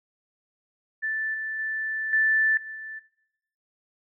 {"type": "tone with level steps", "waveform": "sine", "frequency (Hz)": 1760, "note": "A6", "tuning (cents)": 0, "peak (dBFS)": [-25, -28, -26, -18, -34], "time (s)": [1.02, 3], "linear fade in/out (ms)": 20, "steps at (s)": [1.34, 1.59, 2.13, 2.57], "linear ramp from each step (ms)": 2, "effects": ["noise-tail reverb RT60 0.8 s tail -18 dB re dry"]}